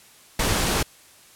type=noise; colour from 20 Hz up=pink; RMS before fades=-22 dBFS; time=0.39-0.83 s; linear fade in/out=5 ms; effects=white hiss -51 dBFS RMS until 1.35 s + low-pass 12000 Hz 12 dB/octave